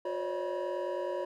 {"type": "tone cluster", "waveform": "triangle", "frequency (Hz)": [359.3, 524, 563, 613, 971], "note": ["F4", "C5", "C#5", "D#5", "B5"], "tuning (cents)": [49, 2, 27, -26, -30], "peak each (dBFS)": [-35, -39, -33, -39, -39], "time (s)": [0.05, 1.25], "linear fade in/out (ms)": 5, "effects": ["tanh soft clip ceiling -21 dBFS"]}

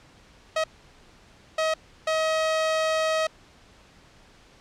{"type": "tone bursts at uneven times", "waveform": "sawtooth", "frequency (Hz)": 635, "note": "D#5", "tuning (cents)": 35, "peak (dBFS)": -18, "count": 3, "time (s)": [[0.56, 0.64], [1.58, 1.74], [2.07, 3.27]], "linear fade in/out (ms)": 5, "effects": ["pink hiss -54 dBFS RMS until 4.6 s", "low-pass 6000 Hz 12 dB/octave"]}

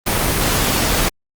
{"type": "noise", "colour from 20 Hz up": "pink", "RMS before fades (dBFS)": -17, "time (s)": [0.06, 1.09], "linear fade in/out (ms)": 10, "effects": ["Opus 24 kbps"]}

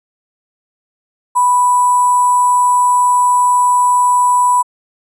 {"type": "tone with sample-and-hold", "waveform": "sine", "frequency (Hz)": 987.8, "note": "B5", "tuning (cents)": 0, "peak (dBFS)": -8, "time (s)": [1.35, 4.63], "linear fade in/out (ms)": 20, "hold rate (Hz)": 8820, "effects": ["resampled to 22050 Hz"]}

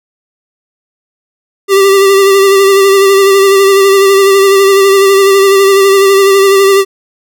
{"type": "tone with vibrato", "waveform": "square", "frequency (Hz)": 392, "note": "G4", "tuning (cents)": 0, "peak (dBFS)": -4, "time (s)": [1.68, 6.85], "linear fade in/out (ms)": 50, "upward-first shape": "sine", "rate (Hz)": 12, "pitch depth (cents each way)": 30, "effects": []}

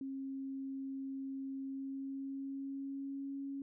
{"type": "tone with pitch glide", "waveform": "sine", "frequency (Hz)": [270, 276], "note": ["C#4", "C#4"], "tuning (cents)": [-45, -7], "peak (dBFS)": -39, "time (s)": [0.01, 3.62], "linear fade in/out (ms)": 2, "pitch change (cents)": 38, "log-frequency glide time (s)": [1.66, 3.36], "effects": []}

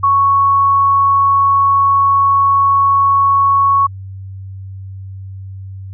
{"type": "tone", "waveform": "sine", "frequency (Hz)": 1108.7, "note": "C#6", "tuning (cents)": 0, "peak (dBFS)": -8, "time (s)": [0.03, 3.87], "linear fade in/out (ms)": 10, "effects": ["added 96 Hz sine -26 dBFS peak until 5.93 s"]}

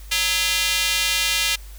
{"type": "tone with high-pass filter", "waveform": "square", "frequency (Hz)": 185, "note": "F#3", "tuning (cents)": 0, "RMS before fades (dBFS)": -21, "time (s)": [0.11, 1.56], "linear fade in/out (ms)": 10, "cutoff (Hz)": 2800, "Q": 1.5, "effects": ["added 50 Hz sine -36 dBFS peak until 1.78 s", "white hiss -48 dBFS RMS until 1.78 s"]}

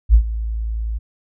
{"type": "tone with ADSR envelope", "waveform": "sine", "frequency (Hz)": 55.3, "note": "A1", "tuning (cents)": 9, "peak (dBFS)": -4, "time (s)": [0.09, 0.99], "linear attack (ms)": 51, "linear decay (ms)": 83, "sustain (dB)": -16, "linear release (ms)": 20, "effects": []}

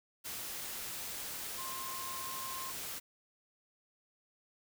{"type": "tone in noise", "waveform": "sine", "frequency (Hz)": 1057, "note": "C6", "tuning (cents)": 17, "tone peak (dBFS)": -43, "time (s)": [1.57, 2.72], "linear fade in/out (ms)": 20, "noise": "white", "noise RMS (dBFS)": -42, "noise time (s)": [0.24, 3], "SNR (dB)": -4, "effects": []}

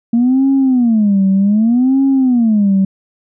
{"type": "tone with vibrato", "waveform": "sine", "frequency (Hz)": 228.8, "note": "A#3", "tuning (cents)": -32, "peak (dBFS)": -7, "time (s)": [0.13, 2.85], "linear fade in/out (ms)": 5, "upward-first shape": "sine", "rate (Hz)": 0.65, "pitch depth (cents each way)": 300, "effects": ["tanh soft clip ceiling -5 dBFS"]}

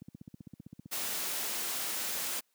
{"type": "click train", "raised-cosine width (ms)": 5, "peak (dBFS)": -27, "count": 14, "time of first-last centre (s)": [0.02, 0.859], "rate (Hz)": 15.5}
{"type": "noise", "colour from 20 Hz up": "white", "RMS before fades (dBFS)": -35, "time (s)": [0.91, 2.41], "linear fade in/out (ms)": 20}
{"effects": ["white hiss -75 dBFS RMS until 2.54 s", "high-pass 200 Hz 12 dB/octave"]}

